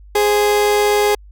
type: tone pair together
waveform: 30% pulse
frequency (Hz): 414.3 / 522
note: G#4 / C5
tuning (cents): -4 / -4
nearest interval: major third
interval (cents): 400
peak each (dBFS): -10 / -21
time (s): 0.15-1.15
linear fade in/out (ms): 5
effects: added 50 Hz sine -38 dBFS peak until 1.31 s